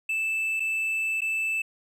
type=tone with dropouts; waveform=triangle; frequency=2637 Hz; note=E7; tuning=in tune; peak=-23 dBFS; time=0.09-1.62 s; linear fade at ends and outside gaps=5 ms; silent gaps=0.598-0.602 / 1.208-1.217 s; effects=none